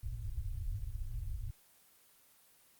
pink low-pass noise, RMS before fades -39 dBFS, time 0.03-1.51 s, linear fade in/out 10 ms, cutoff 120 Hz, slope 96 dB/octave, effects white hiss -65 dBFS RMS until 2.79 s + Opus 24 kbps

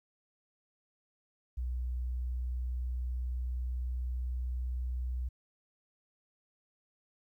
sine tone with pitch glide, 61.74 to 62.21 Hz, B1 to B1, 0 to +13 cents, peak -32 dBFS, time 1.57-5.29 s, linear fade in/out 10 ms, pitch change +13 cents, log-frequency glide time 1.74-5.11 s, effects 12-bit

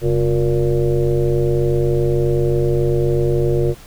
sine tone with frequency modulation, 245.8 Hz, B3, 8 cents flat, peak -13 dBFS, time 0.01-3.75 s, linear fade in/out 50 ms, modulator 111 Hz, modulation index 2.3, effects pink hiss -43 dBFS RMS until 3.86 s

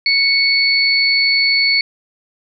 sine tone pair together, 2217 / 4434 Hz, C#7 / C#8, 0 / 0 cents, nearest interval octave, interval 1200 cents, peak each -14 / -14 dBFS, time 0.06-1.81 s, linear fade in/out 2 ms, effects none

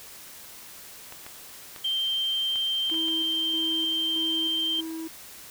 clicks, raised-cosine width 0.3 ms, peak -25 dBFS, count 7, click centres 1.124 / 1.265 / 1.762 / 2.558 / 2.899 / 2.943 / 3.084 s
sine tone, 3144 Hz, G7, 4 cents sharp, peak -24 dBFS, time 1.84-4.81 s, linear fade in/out 10 ms
triangle tone with tremolo, 323.7 Hz, E4, 31 cents flat, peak -30 dBFS, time 2.91-5.08 s, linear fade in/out 10 ms, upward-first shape square, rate 1.6 Hz, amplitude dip 40%
effects white hiss -45 dBFS RMS until 5.5 s

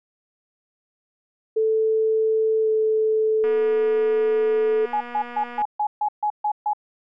sine tone with pitch glide, 440 to 436.5 Hz, A4 to A4, 0 to -14 cents, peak -17 dBFS, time 1.56-4.86 s, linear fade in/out 10 ms, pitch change -14 cents, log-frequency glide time 2.62-2.68 s
click train, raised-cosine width 0.5 ms, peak -22 dBFS, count 526, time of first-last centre 3.44-5.618 s, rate 241 Hz
sine tone bursts, 840 Hz, G#5, 19 cents sharp, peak -19 dBFS, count 9, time 4.93-6.734 s, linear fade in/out 5 ms, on 76 ms, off 140 ms
effects none

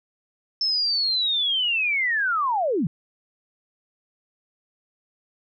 sine linear sweep, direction down, 5310 to 134.5 Hz, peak -20 dBFS, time 0.61-2.87 s, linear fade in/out 2 ms, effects none

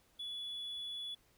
triangle tone, 3417 Hz, G#7, 49 cents sharp, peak -38 dBFS, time 0.19-1.15 s, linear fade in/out 10 ms, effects tanh soft clip ceiling -35 dBFS + pink hiss -70 dBFS RMS until 1.37 s

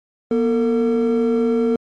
triangle tone pair together, 240 / 452.4 Hz, B3 / A4, -49 / +48 cents, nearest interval major seventh, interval 1097 cents, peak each -15 dBFS, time 0.31-1.76 s, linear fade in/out 2 ms, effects tanh soft clip ceiling -7 dBFS + MP3 48 kbps

